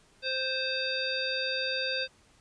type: harmonic tone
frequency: 523.3 Hz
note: C5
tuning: in tune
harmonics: 1 / 3 / 5 / 7 / 9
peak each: -35 / -35 / -35 / -35 / -35 dBFS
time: 0.22-2.08 s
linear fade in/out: 50 ms
effects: pink hiss -62 dBFS RMS until 2.4 s + resampled to 22050 Hz